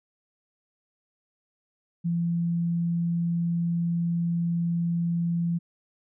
sine tone, 170.1 Hz, F3, 45 cents flat, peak -23 dBFS, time 2.04-5.59 s, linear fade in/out 20 ms, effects none

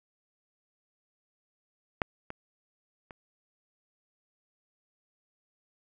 clicks, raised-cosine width 0.5 ms, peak -11 / -23 / -29 dBFS, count 3, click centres 2.018 / 2.304 / 3.108 s, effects none

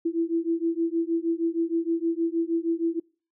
sine beating tone pair, 329.6 / 336 Hz, E4 / E4, 0 / +33 cents, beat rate 6.4 Hz, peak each -26 dBFS, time 0.05-3 s, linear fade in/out 10 ms, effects noise-tail reverb RT60 0.4 s tail -26 dB re dry

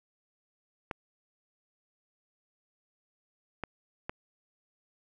clicks, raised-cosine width 0.5 ms, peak -19 dBFS, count 3, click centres 0.912 / 3.637 / 4.095 s, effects none

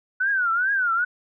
sine tone with vibrato, 1480 Hz, F#6, in tune, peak -19 dBFS, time 0.2-1.05 s, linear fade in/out 10 ms, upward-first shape triangle, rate 2.4 Hz, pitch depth 200 cents each way, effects none

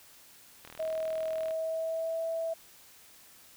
click train, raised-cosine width 0.3 ms, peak -30 dBFS, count 35, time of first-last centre 0.65-1.509 s, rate 39.6 Hz
sine tone with pitch glide, 638 to 656.7 Hz, D#5 to E5, +43 to -7 cents, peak -30 dBFS, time 0.79-2.54 s, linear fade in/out 10 ms, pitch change +50 cents, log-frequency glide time 1.31-2.24 s
effects white hiss -56 dBFS RMS until 3.56 s

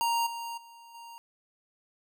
square tone with level steps, 932.3 Hz, A#5, in tune, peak -26 / -36 / -50 / -45 dBFS, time 0.01-1.18 s, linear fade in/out 0 ms, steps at 0.26 / 0.57 / 0.94 s, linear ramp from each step 10 ms, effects none

